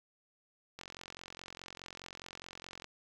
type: click train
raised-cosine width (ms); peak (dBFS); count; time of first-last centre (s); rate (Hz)
0.2; -28; 93; 0.79-2.844; 44.8
effects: 10-bit